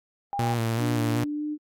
sine tone, 805 Hz, G5, 46 cents sharp, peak -27 dBFS, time 0.33-0.54 s, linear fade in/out 0 ms
sawtooth tone with vibrato, 116.54 Hz, A#2, in tune, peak -20 dBFS, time 0.39-1.24 s, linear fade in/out 0 ms, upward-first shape square, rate 2.6 Hz, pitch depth 35 cents each way
sine tone with pitch glide, 293.7 to 300.4 Hz, D4 to D4, 0 to +39 cents, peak -27 dBFS, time 0.78-1.58 s, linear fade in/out 50 ms, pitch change +39 cents, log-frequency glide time 1.26-1.45 s
effects AAC 64 kbps

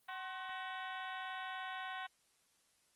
harmonic tone with a mistuned harmonic, 376.7 Hz, F#4, 31 cents sharp, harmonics 2 / 3 / 4 / 5 / 6 / 7 / 8 / 9 / 10, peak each -46 / -48 / -47 / -50 / -56 / -57 / -55 / -56 / -59 dBFS, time 0.08-2.07 s, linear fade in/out 10 ms, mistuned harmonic 3, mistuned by -94 cents, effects white hiss -74 dBFS RMS until 2.95 s + Opus 24 kbps

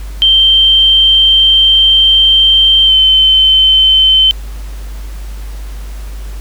sine tone with pitch glide, 3136 to 3079 Hz, G7 to G7, 0 to -32 cents, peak -4 dBFS, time 0.22-4.31 s, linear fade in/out 0 ms, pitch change -32 cents, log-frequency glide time 2.86-2.92 s, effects added 50 Hz sine -21 dBFS peak until 6.4 s + pink hiss -37 dBFS RMS until 6.4 s

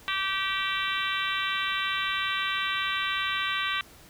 harmonic tone, 387.3 Hz, G4, 21 cents flat, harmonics 3 / 4 / 5 / 6 / 7 / 8 / 9 / 10, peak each -32 / -33 / -34 / -35 / -35 / -36 / -37 / -37 dBFS, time 0.08-3.81 s, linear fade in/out 0 ms, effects pink hiss -52 dBFS RMS until 4.09 s

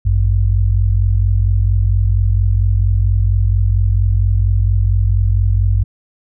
sine tone pair together, 52.65 / 97 Hz, G#1 / G2, +24 / -18 cents, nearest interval major seventh, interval 1058 cents, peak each -13 dBFS, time 0.05-5.84 s, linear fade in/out 10 ms, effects none

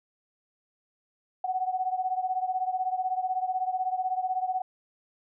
sine beating tone pair, 740 / 756 Hz, F#5 / F#5, 0 / +37 cents, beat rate 16 Hz, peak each -28 / -31 dBFS, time 1.44-4.62 s, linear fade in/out 5 ms, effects none

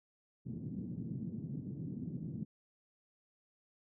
pink band-pass noise, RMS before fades -42 dBFS, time 0.45-2.45 s, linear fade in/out 20 ms, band 130 to 250 Hz, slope 24 dB/octave, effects none

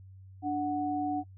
sine tone pair together, 293.7 / 740 Hz, D4 / F#5, 0 / 0 cents, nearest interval octave + major third, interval 1600 cents, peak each -31 / -31 dBFS, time 0.42-1.24 s, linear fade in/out 50 ms, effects noise-tail reverb RT60 0.1 s tail -24 dB re dry + added 95 Hz sine -48 dBFS peak until 1.37 s

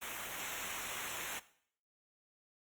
pink noise with comb filter, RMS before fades -42 dBFS, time 0.01-1.4 s, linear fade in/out 20 ms, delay 0.21 ms, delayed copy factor -0.9, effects noise-tail reverb RT60 0.6 s tail -17 dB re dry + Opus 32 kbps

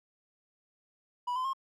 triangle tone with pitch steps, 980 / 1024.6 / 1071.2 Hz, B5 / C6 / C6, -14 / -37 / +40 cents, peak -28 dBFS, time 1.27-1.534 s, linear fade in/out 10 ms, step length 88 ms, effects none

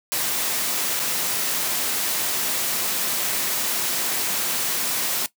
white noise with dropouts, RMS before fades -24 dBFS, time 0.12-5.26 s, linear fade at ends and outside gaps 0 ms, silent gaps 0.994-0.999 s, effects noise-tail reverb RT60 0.1 s tail -17 dB re dry + high-pass 150 Hz 12 dB/octave

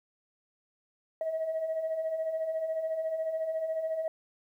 sine beating tone pair, 629 / 643 Hz, D#5 / E5, +19 / -43 cents, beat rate 14 Hz, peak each -37 / -29 dBFS, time 1.21-4.08 s, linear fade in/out 2 ms, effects tanh soft clip ceiling -25 dBFS + 11-bit

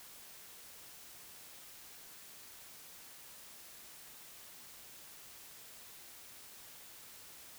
silence, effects white hiss -54 dBFS RMS until 7.58 s

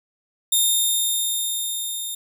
10% pulse tone with level ramp, 3656 Hz, A#7, 34 cents flat, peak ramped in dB -8 to -20 dBFS, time 0.52-2.15 s, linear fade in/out 5 ms, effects none

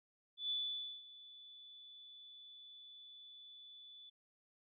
sine tone with ADSR envelope, 3472 Hz, A7, 24 cents flat, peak -35 dBFS, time 0.37-4.1 s, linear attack 130 ms, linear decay 520 ms, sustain -19 dB, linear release 10 ms, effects none

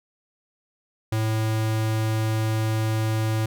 square tone, 110 Hz, A2, in tune, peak -22 dBFS, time 1.12-3.46 s, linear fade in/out 5 ms, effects none

